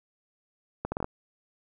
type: accelerating click train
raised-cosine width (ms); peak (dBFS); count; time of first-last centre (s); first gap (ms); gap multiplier
1; -16; 6; 0.85-1.044; 70; 0.7
effects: none